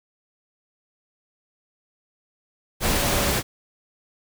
sine tone in noise, 570 Hz, C#5, 48 cents sharp, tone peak -32 dBFS, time 2.9-3.34 s, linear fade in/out 50 ms, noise pink, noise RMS -22 dBFS, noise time 2.8-3.43 s, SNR -13 dB, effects none

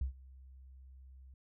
sine tone with ADSR envelope, 65.41 Hz, C2, in tune, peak -30 dBFS, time 0.01-1.34 s, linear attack 4 ms, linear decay 110 ms, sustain -22 dB, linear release 3 ms, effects none

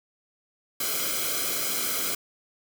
white noise with comb filter, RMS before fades -28 dBFS, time 0.8-2.15 s, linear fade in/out 5 ms, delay 1.1 ms, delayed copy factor -0.85, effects none

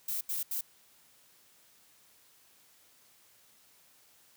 violet noise bursts at uneven times, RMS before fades -34 dBFS, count 3, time 0.08-0.21 / 0.29-0.43 / 0.51-0.61 s, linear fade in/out 5 ms, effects white hiss -63 dBFS RMS until 4.36 s + high-pass 60 Hz 12 dB/octave

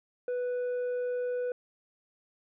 sine tone with tanh clipping, 493.9 Hz, B4, in tune, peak -30 dBFS, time 0.28-1.52 s, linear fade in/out 2 ms, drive 4 dB, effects none

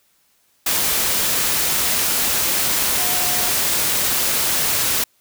sine tone in noise, 720 Hz, F#5, 47 cents flat, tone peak -30 dBFS, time 2.98-3.5 s, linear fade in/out 5 ms, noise white, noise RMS -19 dBFS, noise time 0.66-5.04 s, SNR -14 dB, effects white hiss -61 dBFS RMS until 5.2 s

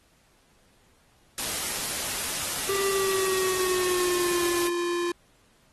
white noise, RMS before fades -30 dBFS, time 1.38-4.68 s, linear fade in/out 2 ms
square tone with pitch glide, 392.8 to 347.9 Hz, G4 to F4, +4 to -7 cents, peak -26 dBFS, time 2.69-5.12 s, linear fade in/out 5 ms, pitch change -211 cents, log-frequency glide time 2.85-4.44 s
effects pink hiss -63 dBFS RMS until 5.72 s + AAC 32 kbps

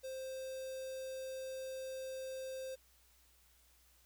square tone with notch filter, 525 Hz, C5, 6 cents sharp, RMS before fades -44 dBFS, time 0.03-2.76 s, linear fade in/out 20 ms, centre 1900 Hz, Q 0.82, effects added 60 Hz sine -70 dBFS peak until 4.05 s + white hiss -69 dBFS RMS until 4.05 s

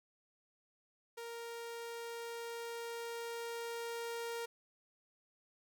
sawtooth tone with level ramp, 466.2 Hz, A#4, in tune, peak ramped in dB -40 to -35 dBFS, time 1.17-4.46 s, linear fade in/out 10 ms, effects none

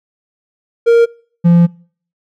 triangle tone pair in turn, 466.2 / 171.73 Hz, A#4 / F3, 0 / -29 cents, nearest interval octave + perfect fourth, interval 1729 cents, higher first, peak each -3 dBFS, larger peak neither, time 0.86-1.06 / 1.44-1.67 s, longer second, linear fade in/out 20 ms, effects noise-tail reverb RT60 0.5 s tail -25 dB re dry

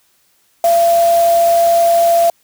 sine tone in noise, 680 Hz, F5, 46 cents flat, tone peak -8 dBFS, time 0.64-2.3 s, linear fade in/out 2 ms, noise white, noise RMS -26 dBFS, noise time 0.64-2.3 s, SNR +15 dB, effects white hiss -57 dBFS RMS until 2.43 s

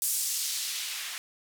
blue noise with band-pass filter sweep, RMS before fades -32 dBFS, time 0.02-1.18 s, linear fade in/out 0 ms, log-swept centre 9100 to 1800 Hz, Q 1, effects none

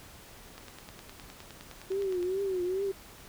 click train, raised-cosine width 0.2 ms, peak -28 dBFS, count 17, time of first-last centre 0.58-2.228 s, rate 9.71 Hz
sine tone with vibrato, 375.3 Hz, F#4, 25 cents sharp, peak -28 dBFS, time 1.9-2.92 s, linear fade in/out 10 ms, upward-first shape triangle, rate 2.4 Hz, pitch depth 120 cents each way
effects pink hiss -51 dBFS RMS until 3.28 s

